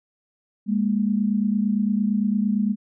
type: tone pair together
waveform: sine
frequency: 204.3 / 233.1 Hz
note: G#3 / A#3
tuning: -28 / 0 cents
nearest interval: major second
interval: 228 cents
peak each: -20 / -24 dBFS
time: 0.66-2.76 s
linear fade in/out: 50 ms
effects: none